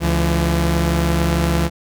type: tone pair together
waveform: sawtooth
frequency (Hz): 71.14 / 169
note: C#2 / E3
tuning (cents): +45 / +43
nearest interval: octave + minor third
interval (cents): 1498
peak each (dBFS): -14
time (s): 0-1.7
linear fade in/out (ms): 50
effects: none